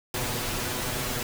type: noise with comb filter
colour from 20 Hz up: pink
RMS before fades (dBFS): -30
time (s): 0.14-1.23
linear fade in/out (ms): 2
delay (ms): 8.1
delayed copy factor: +0.85
effects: none